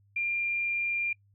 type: tone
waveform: sine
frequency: 2392 Hz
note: D7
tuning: 31 cents sharp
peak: -27 dBFS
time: 0.16-1.13 s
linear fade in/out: 5 ms
effects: noise-tail reverb RT60 0.1 s tail -26 dB re dry + added 100 Hz sine -61 dBFS peak until 1.34 s